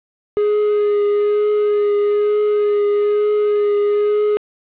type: tone with vibrato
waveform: triangle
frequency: 415.3 Hz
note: G#4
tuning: in tune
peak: -11 dBFS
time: 0.37-4.37 s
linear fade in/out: 0 ms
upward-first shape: triangle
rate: 1.1 Hz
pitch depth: 21 cents each way
effects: resampled to 8000 Hz + 7-bit